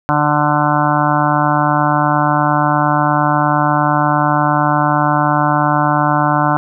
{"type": "harmonic tone", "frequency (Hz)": 148.6, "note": "D3", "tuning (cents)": 21, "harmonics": [1, 2, 4, 5, 6, 7, 8, 9, 10], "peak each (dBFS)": [-18, -19, -22, -18, -19, -18, -24, -21, -23], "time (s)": [0.09, 6.57], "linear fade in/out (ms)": 0, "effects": []}